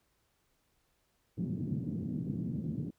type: band-pass noise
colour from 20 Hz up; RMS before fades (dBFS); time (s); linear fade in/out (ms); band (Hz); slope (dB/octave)
pink; -36; 1.37-2.91; 10; 130 to 260; 24
effects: pink hiss -75 dBFS RMS until 2.98 s